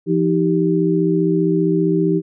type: tone cluster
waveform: sine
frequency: 170 / 315 / 390.2 Hz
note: F3 / D#4 / G4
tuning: -46 / +21 / -8 cents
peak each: -18 dBFS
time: 0.06-2.22 s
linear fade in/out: 50 ms
effects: none